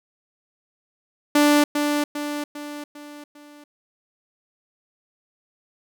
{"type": "tone with echo", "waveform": "sawtooth", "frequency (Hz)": 293.7, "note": "D4", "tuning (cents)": 0, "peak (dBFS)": -10, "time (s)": [1.35, 1.64], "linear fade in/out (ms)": 5, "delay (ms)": 400, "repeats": 5, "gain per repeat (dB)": -6, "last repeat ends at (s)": 3.64, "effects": []}